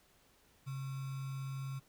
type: tone with sample-and-hold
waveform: sine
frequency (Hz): 134.6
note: C3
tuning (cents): +49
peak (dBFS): -38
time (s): 0.66-1.8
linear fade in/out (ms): 20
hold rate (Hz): 1225
effects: pink hiss -68 dBFS RMS until 1.88 s